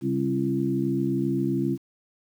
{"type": "harmonic tone with a mistuned harmonic", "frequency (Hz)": 67.6, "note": "C#2", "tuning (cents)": -43, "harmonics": [2, 3, 4, 5], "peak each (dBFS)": [-29, -29, -27, -27], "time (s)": [0.01, 1.78], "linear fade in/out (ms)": 50, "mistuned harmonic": 3, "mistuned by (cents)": -42, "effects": ["9-bit"]}